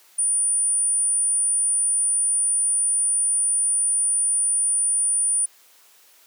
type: tone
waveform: sine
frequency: 9397 Hz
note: D9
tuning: in tune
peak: -18 dBFS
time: 0.18-5.46 s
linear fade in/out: 10 ms
effects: white hiss -54 dBFS RMS until 6.26 s + high-pass 400 Hz 12 dB/octave